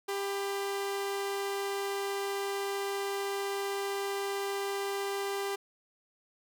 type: tone pair together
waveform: sawtooth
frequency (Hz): 396.9 / 1000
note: G4 / B5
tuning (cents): +22 / +21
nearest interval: octave + major third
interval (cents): 1599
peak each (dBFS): -28 / -40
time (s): 0.08-5.56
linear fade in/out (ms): 10
effects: none